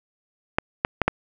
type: clicks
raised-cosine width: 0.5 ms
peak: -3 dBFS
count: 4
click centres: 0.585 / 0.849 / 1.017 / 1.08 s
effects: none